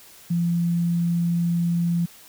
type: tone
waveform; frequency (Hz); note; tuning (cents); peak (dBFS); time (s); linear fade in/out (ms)
sine; 171.2; F3; -34; -19; 0.3-2.06; 10
effects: white hiss -48 dBFS RMS until 2.28 s